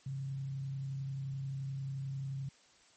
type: tone with frequency modulation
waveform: sine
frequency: 135.9 Hz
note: C#3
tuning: 34 cents flat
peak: -36 dBFS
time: 0.06-2.49 s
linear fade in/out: 5 ms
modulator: 31.4 Hz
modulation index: 0.26
effects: white hiss -64 dBFS RMS until 2.96 s + MP3 32 kbps